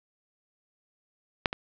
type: clicks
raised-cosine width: 0.3 ms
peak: -6 / -15 dBFS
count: 2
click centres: 1.458 / 1.529 s
effects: low-pass 5000 Hz 12 dB/octave